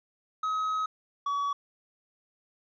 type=tone pair in turn; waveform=triangle; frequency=1273 / 1134.1 Hz; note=D#6 / C#6; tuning=+39 / +39 cents; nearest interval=major second; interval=200 cents; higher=first; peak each=-25 dBFS; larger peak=neither; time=0.43-0.86 / 1.26-1.53 s; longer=first; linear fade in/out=5 ms; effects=resampled to 16000 Hz + 11-bit